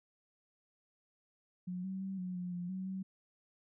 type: tone with pitch steps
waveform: sine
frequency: 180.8 / 190.2 / 192.3 / 182.3 / 179 / 176.4 / 187.9 / 189.9 Hz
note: F#3 / F#3 / G3 / F#3 / F3 / F3 / F#3 / F#3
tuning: -40 / +48 / -33 / -25 / +43 / +18 / +27 / +45 cents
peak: -37 dBFS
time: 1.67-3.03 s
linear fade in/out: 10 ms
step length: 170 ms
effects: none